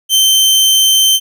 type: tone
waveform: sawtooth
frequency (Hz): 3105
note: G7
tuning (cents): -17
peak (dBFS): -4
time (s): 0.09-1.2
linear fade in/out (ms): 50
effects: none